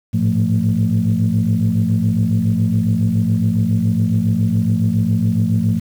sine tone cluster, 104.9 / 112.1 / 174.9 / 223.5 Hz, G#2 / A2 / F3 / A3, +18 / +33 / +3 / +27 cents, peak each -18 dBFS, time 0.13-5.8 s, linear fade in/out 20 ms, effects tanh soft clip ceiling -6 dBFS + 7-bit

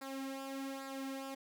sawtooth tone with flanger, 270.2 Hz, C#4, 44 cents flat, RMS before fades -43 dBFS, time 0.01-1.35 s, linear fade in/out 10 ms, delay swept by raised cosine 0.32 to 3.22 ms, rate 1.2 Hz, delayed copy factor -0.65, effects none

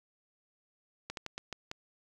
slowing click train, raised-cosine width 0.2 ms, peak -21 dBFS, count 6, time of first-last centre 1.1-1.714 s, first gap 72 ms, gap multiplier 1.27, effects none

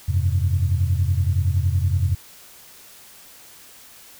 sine chord, F suspended second, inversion none, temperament equal, 87.31 / 98 / 130.81 Hz, F2 / G2 / C3, 0 / 0 / 0 cents, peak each -19 / -21 / -25 dBFS, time 0.08-2.15 s, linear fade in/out 10 ms, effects tanh soft clip ceiling -8 dBFS + white hiss -46 dBFS RMS until 4.19 s

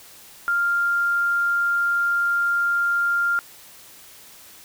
sine tone, 1396.9 Hz, F6, in tune, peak -18 dBFS, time 0.48-3.39 s, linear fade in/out 0 ms, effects white hiss -46 dBFS RMS until 4.64 s

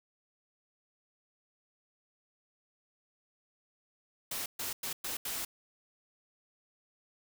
white noise bursts at uneven times, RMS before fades -37 dBFS, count 5, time 4.31-4.46 / 4.59-4.73 / 4.83-4.93 / 5.04-5.17 / 5.25-5.45 s, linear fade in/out 5 ms, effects none

